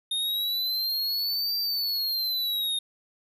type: exponential two-way sweep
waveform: square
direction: up then down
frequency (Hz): 3679 to 4699 to 3679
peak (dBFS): -26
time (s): 0.11-2.79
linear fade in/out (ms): 5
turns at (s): 1.58
effects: none